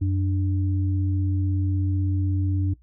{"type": "tone pair together", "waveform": "sine", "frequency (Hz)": [92.51, 293.7], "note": ["F#2", "D4"], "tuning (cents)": [0, 0], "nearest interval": "octave + minor sixth", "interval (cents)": 2000, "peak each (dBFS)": [-21, -29], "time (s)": [0.01, 2.74], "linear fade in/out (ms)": 10, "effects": ["noise-tail reverb RT60 0.1 s tail -18 dB re dry", "added 60 Hz sine -52 dBFS peak until 2.82 s"]}